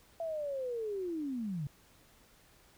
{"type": "linear sweep", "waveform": "sine", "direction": "down", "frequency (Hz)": [673, 134.6], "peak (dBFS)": -34, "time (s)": [0.2, 1.67], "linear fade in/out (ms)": 2, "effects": ["pink hiss -63 dBFS RMS until 2.77 s"]}